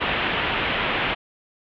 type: low-pass noise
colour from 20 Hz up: white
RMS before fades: -24 dBFS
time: 0-1.15 s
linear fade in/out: 20 ms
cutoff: 3200 Hz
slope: 48 dB/octave
effects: none